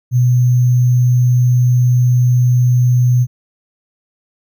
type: tone with sample-and-hold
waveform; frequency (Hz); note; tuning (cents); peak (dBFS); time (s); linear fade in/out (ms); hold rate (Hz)
sine; 123.47; B2; 0; -8; 0.11-3.27; 50; 6300
effects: none